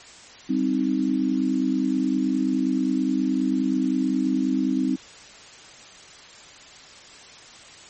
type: chord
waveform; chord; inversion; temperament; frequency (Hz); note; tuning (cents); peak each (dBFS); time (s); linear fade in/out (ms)
sine; C minor; second; equal; 196 / 261.6 / 311.1; G3 / C4 / Eb4; 0 / 0 / 0; -27 / -22 / -25; 0.49-4.96; 10
effects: white hiss -45 dBFS RMS until 7.89 s + MP3 32 kbps